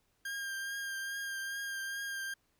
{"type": "tone with vibrato", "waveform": "40% pulse", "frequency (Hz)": 1603, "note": "G6", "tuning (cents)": 38, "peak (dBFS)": -36, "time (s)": [0.25, 2.34], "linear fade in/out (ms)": 5, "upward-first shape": "triangle", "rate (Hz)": 2.4, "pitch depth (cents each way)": 26, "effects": ["pink hiss -75 dBFS RMS until 2.59 s"]}